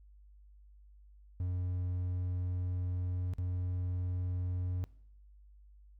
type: tone with dropouts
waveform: triangle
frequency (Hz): 90.2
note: F#2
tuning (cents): -44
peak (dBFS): -30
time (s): 1.4-4.84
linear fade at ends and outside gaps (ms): 0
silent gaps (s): 3.336-3.384
effects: noise-tail reverb RT60 0.7 s tail -21 dB re dry + added 50 Hz sine -55 dBFS peak until 5.99 s